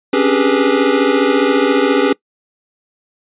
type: tone cluster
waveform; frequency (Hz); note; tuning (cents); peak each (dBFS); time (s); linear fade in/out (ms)
square; 270.9 / 285.5 / 394.8 / 419.5 / 490.3; C#4 / D4 / G4 / G#4 / B4; -40 / -49 / +12 / +17 / -13; -18; 0.13-2.13; 5
effects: noise-tail reverb RT60 0.1 s tail -23 dB re dry + resampled to 8000 Hz